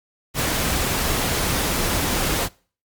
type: noise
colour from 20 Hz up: pink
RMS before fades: -22 dBFS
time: 0.34-2.49 s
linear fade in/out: 50 ms
effects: noise-tail reverb RT60 0.4 s tail -23 dB re dry + Opus 48 kbps